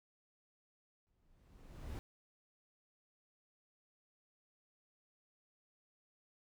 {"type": "noise with exponential growth", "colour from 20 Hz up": "brown", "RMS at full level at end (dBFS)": -41, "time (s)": [1.07, 1.99], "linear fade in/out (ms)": 0, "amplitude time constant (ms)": 200, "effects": []}